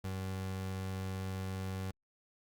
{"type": "tone", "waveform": "30% pulse", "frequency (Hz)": 94.9, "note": "F#2", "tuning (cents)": 44, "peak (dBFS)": -34, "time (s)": [0.04, 1.91], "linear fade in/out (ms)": 5, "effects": ["Opus 48 kbps"]}